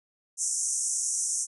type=band-pass noise; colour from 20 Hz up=pink; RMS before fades=-29 dBFS; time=0.37-1.47 s; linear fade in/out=50 ms; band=5800 to 9800 Hz; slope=96 dB/octave; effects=none